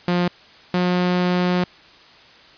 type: tone pair in turn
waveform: sawtooth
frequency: 176.8 / 179.48 Hz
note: F3 / F3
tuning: +22 / +48 cents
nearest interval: unison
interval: 26 cents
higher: second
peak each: -13 dBFS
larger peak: neither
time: 0.08-0.28 / 0.74-1.64 s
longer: second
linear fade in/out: 2 ms
effects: white hiss -47 dBFS RMS until 2.57 s + resampled to 11025 Hz